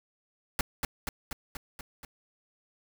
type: noise with echo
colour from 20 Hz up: pink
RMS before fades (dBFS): -27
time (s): 0.59-0.61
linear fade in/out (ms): 2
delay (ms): 240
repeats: 6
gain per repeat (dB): -3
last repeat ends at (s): 2.05
effects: none